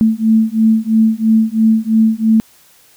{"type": "beating tone pair", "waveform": "sine", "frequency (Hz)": [220, 223], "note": ["A3", "A3"], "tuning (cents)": [0, 23], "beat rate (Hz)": 3, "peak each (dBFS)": -12, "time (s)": [0.01, 2.4], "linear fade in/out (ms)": 0, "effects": ["white hiss -48 dBFS RMS until 2.96 s"]}